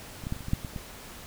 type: clicks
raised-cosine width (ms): 5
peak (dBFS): -27 / -21 / -17 / -29 / -28 / -24 / -12 / -23 / -22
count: 9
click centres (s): 0.238 / 0.269 / 0.324 / 0.365 / 0.407 / 0.484 / 0.534 / 0.648 / 0.762
effects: pink hiss -45 dBFS RMS until 1.26 s